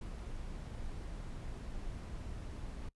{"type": "noise", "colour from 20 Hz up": "brown", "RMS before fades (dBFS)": -43, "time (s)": [0.01, 2.89], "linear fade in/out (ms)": 5, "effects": ["noise-tail reverb RT60 0.1 s tail -22 dB re dry", "resampled to 24000 Hz"]}